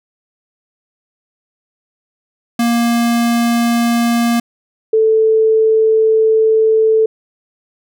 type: tone pair in turn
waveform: square / sine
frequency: 235 / 440.6 Hz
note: A#3 / A4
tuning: +14 / +2 cents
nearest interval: major seventh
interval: 1088 cents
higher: second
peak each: -12 / -8 dBFS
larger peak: second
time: 2.59-4.4 / 4.93-7.06 s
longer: second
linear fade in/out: 5 ms
effects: none